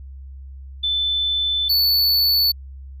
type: tone pair in turn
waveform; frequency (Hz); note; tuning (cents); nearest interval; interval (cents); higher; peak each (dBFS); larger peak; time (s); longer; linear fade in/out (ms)
sine / square; 3520 / 4463; A7 / C#8; 0 / +11; major third; 411; second; -18 / -15; second; 0.83-1.69 / 1.69-2.52; first; 10
effects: added 67 Hz sine -34 dBFS peak until 3 s